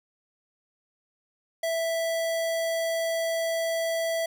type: tone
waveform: square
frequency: 659.3 Hz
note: E5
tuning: in tune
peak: -26 dBFS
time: 1.63-4.26 s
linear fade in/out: 5 ms
effects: none